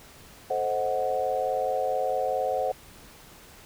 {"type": "chord", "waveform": "sine", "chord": "A diminished seventh", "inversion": "none", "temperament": "equal with one note detuned", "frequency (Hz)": [438.7, 523.3, 622.3, 740], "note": ["A4", "C5", "Eb5", "Gb5"], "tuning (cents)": [-5, 0, 0, 0], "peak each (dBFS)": [-34, -28, -32, -28], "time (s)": [0.5, 2.72], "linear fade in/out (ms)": 5, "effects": ["pink hiss -50 dBFS RMS until 3.65 s"]}